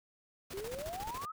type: noise with tremolo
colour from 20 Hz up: pink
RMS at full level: -44 dBFS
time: 0.5-1.26 s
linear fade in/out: 10 ms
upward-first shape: square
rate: 14 Hz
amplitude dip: 65%
type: exponential sweep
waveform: sine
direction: up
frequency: 370 to 1318.5 Hz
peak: -39 dBFS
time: 0.53-1.32 s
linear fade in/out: 10 ms
effects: none